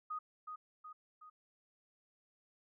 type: tone with echo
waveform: sine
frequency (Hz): 1244.5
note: D#6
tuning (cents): 0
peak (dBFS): -38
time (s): 0.1-0.19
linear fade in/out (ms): 10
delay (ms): 370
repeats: 3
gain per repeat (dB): -5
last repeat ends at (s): 1.3
effects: none